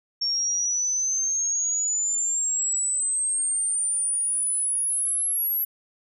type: exponential sweep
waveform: sine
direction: up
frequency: 5480 to 11700 Hz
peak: -22 dBFS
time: 0.21-5.65 s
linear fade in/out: 10 ms
effects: none